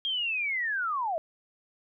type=linear sweep; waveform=sine; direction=down; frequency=3251 to 611 Hz; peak=-27 dBFS; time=0.05-1.18 s; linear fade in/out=0 ms; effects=none